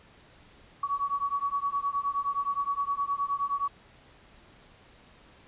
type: beating tone pair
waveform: sine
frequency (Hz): 1124 / 1133.6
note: C#6 / C#6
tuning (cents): +24 / +38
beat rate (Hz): 9.6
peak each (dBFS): -30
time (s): 0.83-3.68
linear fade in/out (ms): 5
effects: pink hiss -56 dBFS RMS until 5.47 s + resampled to 8000 Hz